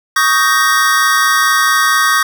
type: chord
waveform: square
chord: Eb dominant seventh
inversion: third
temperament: just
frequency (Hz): 1120.1 / 1244.5 / 1555.6 / 1866.8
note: Db6 / Eb6 / G6 / Bb6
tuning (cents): +18 / 0 / -14 / +2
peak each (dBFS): -16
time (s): 0.16-2.23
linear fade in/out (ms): 5
effects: none